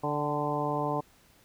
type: harmonic tone with a mistuned harmonic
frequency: 146.83 Hz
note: D3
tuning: in tune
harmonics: 1 / 2 / 3 / 4 / 5 / 6 / 7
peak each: -35 / -35 / -35 / -35 / -35 / -35 / -35 dBFS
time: 0.03-1.01 s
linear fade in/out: 10 ms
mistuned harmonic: 5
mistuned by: +37 cents
effects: pink hiss -61 dBFS RMS until 1.44 s